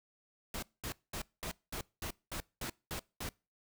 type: noise bursts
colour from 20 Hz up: pink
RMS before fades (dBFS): -40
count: 10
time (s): 0.54-3.29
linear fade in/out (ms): 2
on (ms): 86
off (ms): 210
effects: noise-tail reverb RT60 0.3 s tail -24 dB re dry